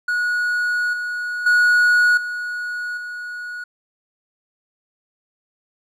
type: tone with level steps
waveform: triangle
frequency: 1457 Hz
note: F#6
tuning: 27 cents flat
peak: -16 / -21 / -10 / -22 / -26 dBFS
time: 0.08-3.64 s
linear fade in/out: 5 ms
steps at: 0.93 / 1.46 / 2.17 / 2.97 s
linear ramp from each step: 5 ms
effects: none